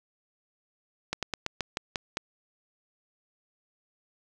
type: slowing click train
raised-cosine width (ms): 0.2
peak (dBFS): -12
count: 8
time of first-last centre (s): 1.13-2.171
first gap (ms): 97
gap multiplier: 1.14
effects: none